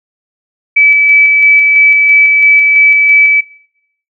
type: tone with tremolo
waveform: sine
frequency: 2299 Hz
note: D7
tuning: 37 cents flat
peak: -3 dBFS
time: 0.76-3.41 s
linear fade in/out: 10 ms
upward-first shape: square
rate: 3 Hz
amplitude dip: 25%
effects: noise-tail reverb RT60 0.7 s tail -20 dB re dry